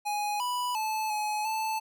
square tone with pitch steps, 831 / 986 / 869 / 847 / 877 Hz, G#5 / B5 / A5 / G#5 / A5, +1 / -3 / -22 / +34 / -6 cents, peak -29 dBFS, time 0.05-1.8 s, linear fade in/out 20 ms, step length 350 ms, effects none

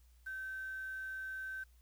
sine tone with quantisation, 1543 Hz, G6, 28 cents flat, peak -40 dBFS, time 0.26-1.64 s, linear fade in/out 10 ms, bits 10, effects added 60 Hz sine -61 dBFS peak until 1.81 s + white hiss -74 dBFS RMS until 1.81 s

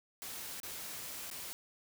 white noise with dropouts, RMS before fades -44 dBFS, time 0.22-1.53 s, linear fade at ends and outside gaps 0 ms, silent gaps 0.601-0.632 / 1.301-1.313 s, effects none

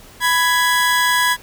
30% pulse tone pair together, 992 / 1668.3 Hz, B5 / G#6, +7 / +7 cents, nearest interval major sixth, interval 900 cents, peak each -14 dBFS, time 0.2-1.37 s, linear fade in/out 50 ms, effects pink hiss -43 dBFS RMS until 1.42 s

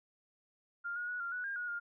sine tone with pitch steps, 1400 / 1442 / 1465 / 1390 / 1475 / 1608 / 1451 / 1410 Hz, F6 / F#6 / F#6 / F6 / F#6 / G6 / F#6 / F6, +4 / -45 / -18 / -9 / -6 / +44 / -34 / +16 cents, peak -36 dBFS, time 0.84-1.8 s, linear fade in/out 20 ms, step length 120 ms, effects none

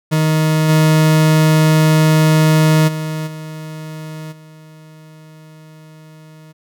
40% pulse tone with level steps, 156.4 Hz, D#3, 9 cents sharp, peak -11 / -8 / -19 / -26 / -37 dBFS, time 0.11-6.53 s, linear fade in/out 20 ms, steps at 0.68 / 2.87 / 3.26 / 4.31 s, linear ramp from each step 20 ms, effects none

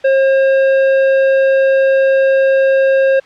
triangle tone with tanh clipping, 537 Hz, C5, 45 cents sharp, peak -10 dBFS, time 0.04-3.2 s, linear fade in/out 10 ms, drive 16 dB, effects white hiss -44 dBFS RMS until 3.25 s + low-pass 3000 Hz 12 dB/octave

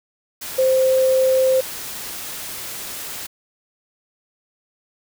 sine tone in noise, 522 Hz, C5, 4 cents flat, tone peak -13 dBFS, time 0.58-1.61 s, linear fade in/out 10 ms, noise white, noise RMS -31 dBFS, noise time 0.41-3.27 s, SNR +15 dB, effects none

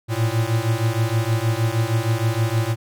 square beating tone pair, 110 / 116.4 Hz, A2 / A#2, 0 / -2 cents, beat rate 6.4 Hz, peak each -22 dBFS, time 0.08-2.76 s, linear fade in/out 50 ms, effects none

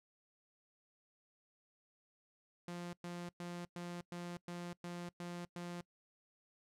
sawtooth tone bursts, 174.61 Hz, F3, in tune, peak -39 dBFS, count 9, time 2.68-5.81 s, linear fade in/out 2 ms, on 250 ms, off 110 ms, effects noise-tail reverb RT60 0.1 s tail -23 dB re dry + low-pass 10000 Hz 12 dB/octave

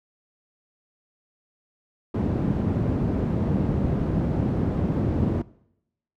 white low-pass noise, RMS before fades -23 dBFS, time 2.14-5.42 s, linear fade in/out 5 ms, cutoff 220 Hz, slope 12 dB/octave, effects noise-tail reverb RT60 0.8 s tail -21 dB re dry + high-pass 60 Hz 12 dB/octave

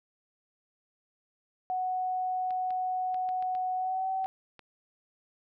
sine tone with pitch glide, 740 to 761.7 Hz, F#5 to G5, 0 to -50 cents, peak -28 dBFS, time 1.7-4.26 s, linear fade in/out 0 ms, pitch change +50 cents, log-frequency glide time 3.76-4.09 s
clicks, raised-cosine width 0.3 ms, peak -33 dBFS, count 8, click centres 2.507 / 2.706 / 3.144 / 3.29 / 3.425 / 3.551 / 4.244 / 4.593 s
effects none

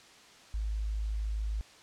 sine tone, 53.2 Hz, G#1, 42 cents sharp, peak -30 dBFS, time 0.54-1.61 s, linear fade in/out 0 ms, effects white hiss -55 dBFS RMS until 1.82 s + low-pass 6000 Hz 12 dB/octave

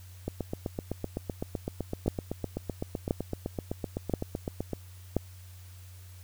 two click trains, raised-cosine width 2 ms, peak -12 / -18 dBFS, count 4 / 36, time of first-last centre 2.08-5.166 / 0.28-4.733 s, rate 0.972 / 7.86 Hz, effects added 91 Hz sine -46 dBFS peak until 6.23 s + white hiss -57 dBFS RMS until 6.23 s

